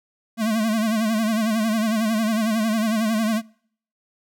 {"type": "tone with vibrato", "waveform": "square", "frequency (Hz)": 220, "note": "A3", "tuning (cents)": 0, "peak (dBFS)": -20, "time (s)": [0.37, 3.42], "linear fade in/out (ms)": 50, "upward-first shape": "sine", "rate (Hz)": 11, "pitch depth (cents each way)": 79, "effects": ["noise-tail reverb RT60 0.6 s tail -26 dB re dry"]}